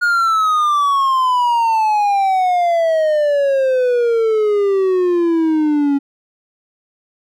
triangle exponential sweep, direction down, 1439 to 277.2 Hz, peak -10 dBFS, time 0.01-5.99 s, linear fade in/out 20 ms, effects none

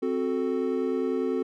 triangle chord, F# diminished, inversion second, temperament equal, 261.6 / 370 / 440 Hz, C4 / F#4 / A4, 0 / 0 / 0 cents, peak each -27 dBFS, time 0.02-1.43 s, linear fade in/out 10 ms, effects none

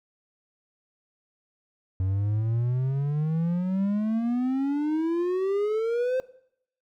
triangle exponential sweep, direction up, 92.5 to 523.3 Hz, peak -21 dBFS, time 2-6.2 s, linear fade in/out 0 ms, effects noise-tail reverb RT60 0.7 s tail -19 dB re dry

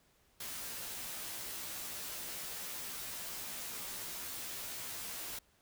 white noise with comb filter, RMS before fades -43 dBFS, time 0.4-5.39 s, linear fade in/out 5 ms, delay 14 ms, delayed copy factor -1, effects pink hiss -70 dBFS RMS until 5.61 s

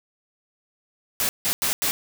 white noise bursts at uneven times, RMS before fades -23 dBFS, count 4, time 1.2-1.29 / 1.45-1.53 / 1.62-1.73 / 1.82-1.91 s, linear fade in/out 0 ms, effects none

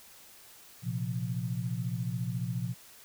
sine chord, Bb suspended second, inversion none, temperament equal, 116.54 / 130.81 / 174.61 Hz, Bb2 / C3 / F3, 0 / 0 / 0 cents, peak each -34 / -35 / -36 dBFS, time 0.82-2.75 s, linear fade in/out 50 ms, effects white hiss -54 dBFS RMS until 3.04 s

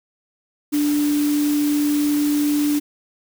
sine tone in noise, 293.7 Hz, D4, in tune, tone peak -16 dBFS, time 0.72-2.8 s, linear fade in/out 20 ms, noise white, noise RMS -31 dBFS, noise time 0.72-2.8 s, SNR +12 dB, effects none

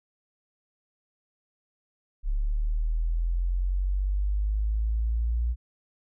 sine linear sweep, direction up, 34.95 to 59.3 Hz, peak -23 dBFS, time 2.23-5.56 s, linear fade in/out 50 ms, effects none

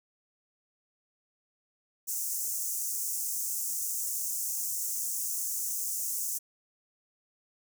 pink high-pass noise, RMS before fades -33 dBFS, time 2.07-6.39 s, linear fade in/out 20 ms, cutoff 6100 Hz, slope 48 dB/octave, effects none

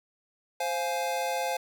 square chord, F minor, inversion second, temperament just, 523.8 / 698.5 / 838.1 Hz, C5 / F5 / Ab5, +2 / 0 / +16 cents, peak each -33 dBFS, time 0.6-1.57 s, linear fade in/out 5 ms, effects none

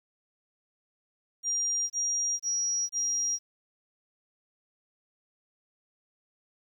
sine tone bursts, 5700 Hz, F8, 34 cents sharp, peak -26 dBFS, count 4, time 1.43-3.391 s, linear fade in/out 50 ms, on 470 ms, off 27 ms, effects 10-bit

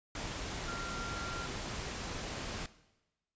sine tone in noise, 1382 Hz, F6, 19 cents flat, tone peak -40 dBFS, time 0.68-1.46 s, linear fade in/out 2 ms, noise pink, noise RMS -40 dBFS, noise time 0.15-2.66 s, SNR -3 dB, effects noise-tail reverb RT60 1.0 s tail -17 dB re dry + resampled to 16000 Hz

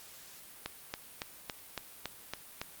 click train, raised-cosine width 0.2 ms, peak -18 dBFS, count 8, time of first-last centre 0.66-2.615 s, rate 3.58 Hz, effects white hiss -52 dBFS RMS until 2.8 s + Opus 48 kbps

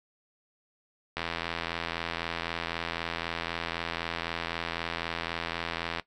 click train, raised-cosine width 0.3 ms, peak -15 dBFS, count 406, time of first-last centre 1.17-5.997 s, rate 83.9 Hz, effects noise-tail reverb RT60 0.1 s tail -17 dB re dry

